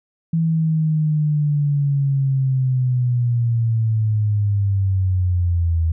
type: linear sweep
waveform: sine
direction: down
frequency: 164.81 to 80.6 Hz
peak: -15 dBFS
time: 0.33-5.92 s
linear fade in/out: 5 ms
effects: none